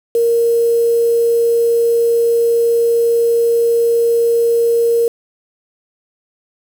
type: tone with quantisation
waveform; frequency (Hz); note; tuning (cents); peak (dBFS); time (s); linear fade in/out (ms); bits
sine; 466.2; A#4; 0; -10; 0.15-5.08; 2; 5
effects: none